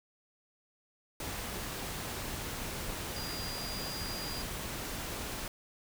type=tone in noise; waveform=sine; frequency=4829 Hz; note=D8; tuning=47 cents sharp; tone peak=-41 dBFS; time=3.16-4.42 s; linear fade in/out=2 ms; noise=pink; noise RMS=-39 dBFS; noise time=1.2-5.48 s; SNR=-5 dB; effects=none